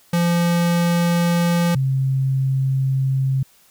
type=tone pair in turn; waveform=square / sine; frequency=172 / 133.61 Hz; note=F3 / C3; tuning=-26 / +37 cents; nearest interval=major third; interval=437 cents; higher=first; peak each=-16 dBFS; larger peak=neither; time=0.13-1.75 / 1.75-3.43 s; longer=second; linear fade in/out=5 ms; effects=white hiss -54 dBFS RMS until 3.7 s